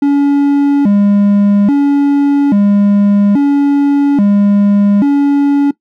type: tone with vibrato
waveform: triangle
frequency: 239.7 Hz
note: A#3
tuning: 48 cents sharp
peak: -4 dBFS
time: 0.02-5.71 s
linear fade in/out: 5 ms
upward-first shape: square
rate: 0.6 Hz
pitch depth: 290 cents each way
effects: noise-tail reverb RT60 0.1 s tail -19 dB re dry